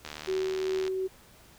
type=click train; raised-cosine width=0.2 ms; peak=-21 dBFS; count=64; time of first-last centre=0.05-0.879 s; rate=76 Hz
type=tone with tremolo; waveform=sine; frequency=377.5 Hz; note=F#4; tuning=35 cents sharp; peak=-26 dBFS; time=0.27-1.08 s; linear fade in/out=20 ms; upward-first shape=triangle; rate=2.6 Hz; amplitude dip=25%
effects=pink hiss -56 dBFS RMS until 1.58 s